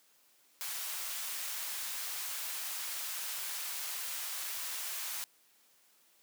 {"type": "high-pass noise", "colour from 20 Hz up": "white", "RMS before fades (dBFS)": -39, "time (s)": [0.61, 5.24], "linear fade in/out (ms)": 0, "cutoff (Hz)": 870, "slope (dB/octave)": 12, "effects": ["white hiss -67 dBFS RMS until 6.22 s", "high-pass 200 Hz 12 dB/octave"]}